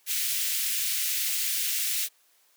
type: high-pass noise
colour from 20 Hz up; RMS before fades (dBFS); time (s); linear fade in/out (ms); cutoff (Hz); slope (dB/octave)
white; -28; 0.06-2.09; 50; 2000; 24
effects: white hiss -64 dBFS RMS until 2.56 s + high-pass 400 Hz 12 dB/octave